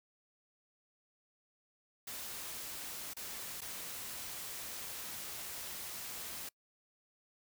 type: noise with dropouts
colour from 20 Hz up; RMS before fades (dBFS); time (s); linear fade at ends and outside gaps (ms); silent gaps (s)
white; -44; 2.07-6.49; 5; 3.136-3.166 / 3.607-3.616
effects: noise-tail reverb RT60 0.1 s tail -25 dB re dry